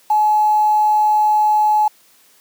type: tone with quantisation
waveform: sine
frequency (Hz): 850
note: G#5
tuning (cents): +40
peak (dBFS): -11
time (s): 0.1-1.88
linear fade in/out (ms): 5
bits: 6
effects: white hiss -52 dBFS RMS until 2.4 s + high-pass 150 Hz 12 dB/octave